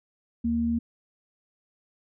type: tone pair together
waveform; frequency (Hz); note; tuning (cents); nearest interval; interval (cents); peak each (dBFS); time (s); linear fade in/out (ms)
sine; 77.87 / 233.1; D#2 / A#3; +2 / 0; octave + perfect fifth; 1898; -33 / -23; 0.44-0.79; 10
effects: none